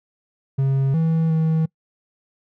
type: tone with pitch steps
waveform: triangle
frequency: 135.5 / 162.3 / 160 Hz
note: C#3 / E3 / D#3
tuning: -39 / -27 / +49 cents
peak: -14 dBFS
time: 0.58-1.66 s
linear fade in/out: 10 ms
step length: 360 ms
effects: noise-tail reverb RT60 0.1 s tail -25 dB re dry